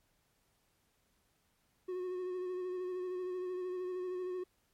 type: tone with vibrato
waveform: triangle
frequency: 365 Hz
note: F#4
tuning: 24 cents flat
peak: -34 dBFS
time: 1.88-4.44 s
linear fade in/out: 10 ms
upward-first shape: sine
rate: 13 Hz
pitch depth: 27 cents each way
effects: pink hiss -75 dBFS RMS until 4.73 s + MP3 64 kbps